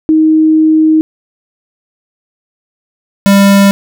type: tone pair in turn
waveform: sine / square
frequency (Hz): 314.2 / 198.49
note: D#4 / G3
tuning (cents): +17 / +22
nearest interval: minor sixth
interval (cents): 795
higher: first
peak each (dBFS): -4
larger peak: neither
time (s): 0.09-1.01 / 3.26-3.71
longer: first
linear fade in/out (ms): 0
effects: none